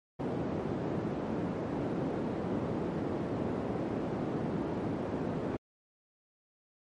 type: band-pass noise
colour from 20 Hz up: white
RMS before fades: -34 dBFS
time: 0.19-5.57 s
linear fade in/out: 10 ms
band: 130 to 370 Hz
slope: 12 dB/octave
effects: MP3 48 kbps